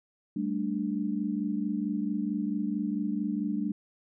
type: chord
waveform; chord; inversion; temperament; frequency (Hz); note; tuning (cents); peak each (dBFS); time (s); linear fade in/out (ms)
sine; G suspended second; none; just; 196 / 220.5 / 294; G3 / A3 / D4; 0 / +4 / +2; -32; 0.36-3.72; 5
effects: none